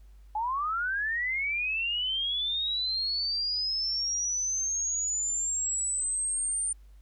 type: linear sweep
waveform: sine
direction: up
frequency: 832 to 9000 Hz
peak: -27 dBFS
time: 0.35-6.73 s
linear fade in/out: 5 ms
effects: added 50 Hz sine -49 dBFS peak until 7.01 s + pink hiss -70 dBFS RMS until 7.01 s